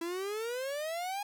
45% pulse exponential sweep, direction up, 329.6 to 831 Hz, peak -34 dBFS, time 0.01-1.23 s, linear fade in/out 5 ms, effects none

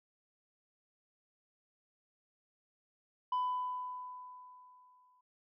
sine tone with exponential decay, 1000 Hz, B5, 21 cents sharp, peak -27 dBFS, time 3.32-5.21 s, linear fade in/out 5 ms, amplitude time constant 410 ms, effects tanh soft clip ceiling -29 dBFS

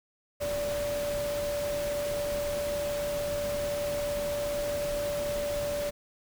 sine tone in noise, 581 Hz, D5, 19 cents flat, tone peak -29 dBFS, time 0.4-5.91 s, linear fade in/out 20 ms, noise pink, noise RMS -38 dBFS, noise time 0.4-5.91 s, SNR +6 dB, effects none

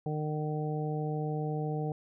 harmonic tone, 152.3 Hz, D#3, 37 cents flat, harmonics 1 / 2 / 3 / 4 / 5, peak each -32 / -40 / -37 / -45 / -40 dBFS, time 0.06-1.92 s, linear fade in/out 2 ms, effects none

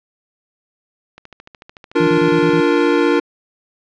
click train, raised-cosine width 0.2 ms, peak -19 dBFS, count 20, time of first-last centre 1.18-2.577 s, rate 13.6 Hz
square chord, Bb major, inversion first, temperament equal, 293.7 / 349.2 / 466.2 Hz, D4 / F4 / Bb4, 0 / 0 / 0 cents, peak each -17 dBFS, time 1.95-3.2 s, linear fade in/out 10 ms
sine tone bursts, 164.81 Hz, E3, in tune, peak -18 dBFS, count 6, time 2-2.605 s, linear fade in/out 5 ms, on 75 ms, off 31 ms
effects low-pass 3000 Hz 12 dB/octave

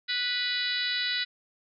harmonic tone, 492.7 Hz, B4, 4 cents flat, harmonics 3 / 4 / 5 / 6 / 7 / 8 / 9 / 10, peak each -35 / -33 / -40 / -37 / -38 / -30 / -39 / -40 dBFS, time 0.08-1.25 s, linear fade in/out 20 ms, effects none

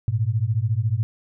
sine beating tone pair, 103.83 / 117.83 Hz, G#2 / A#2, 0 / +19 cents, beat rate 14 Hz, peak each -22 dBFS, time 0.08-1.03 s, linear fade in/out 0 ms, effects none

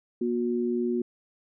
sine tone pair together, 239.2 / 362.2 Hz, A#3 / F#4, +45 / -37 cents, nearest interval perfect fifth, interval 718 cents, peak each -27 dBFS, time 0.21-1.02 s, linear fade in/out 5 ms, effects none

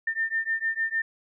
sine beating tone pair, 1800 / 1806.6 Hz, A6 / A6, +39 / +45 cents, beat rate 6.6 Hz, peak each -28 dBFS, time 0.07-1.02 s, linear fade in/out 5 ms, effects none

